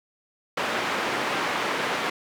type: band-pass noise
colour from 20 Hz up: white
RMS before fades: -27 dBFS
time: 0.57-2.1 s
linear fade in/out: 5 ms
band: 220 to 1900 Hz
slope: 12 dB/octave
effects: none